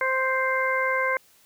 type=harmonic tone; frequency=523.3 Hz; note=C5; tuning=in tune; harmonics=1 / 2 / 3 / 4; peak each=-27 / -27 / -27 / -27 dBFS; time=0.01-1.17 s; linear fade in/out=2 ms; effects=white hiss -58 dBFS RMS until 1.45 s